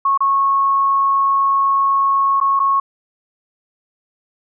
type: tone with dropouts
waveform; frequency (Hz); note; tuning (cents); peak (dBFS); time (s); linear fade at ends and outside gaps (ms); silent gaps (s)
sine; 1098; C#6; -17; -12; 0.05-2.8; 5; 0.176-0.205 / 2.402-2.411 / 2.594-2.599
effects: none